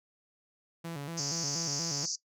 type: tone with vibrato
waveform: sawtooth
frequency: 154.1 Hz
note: D#3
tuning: 16 cents flat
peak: -33 dBFS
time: 0.84-2.06 s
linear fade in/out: 10 ms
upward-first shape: square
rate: 4.2 Hz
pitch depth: 140 cents each way
type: band-pass noise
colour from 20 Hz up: white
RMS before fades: -35 dBFS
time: 1.17-2.16 s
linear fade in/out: 10 ms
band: 4700 to 6700 Hz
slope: 96 dB/octave
effects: noise-tail reverb RT60 0.1 s tail -19 dB re dry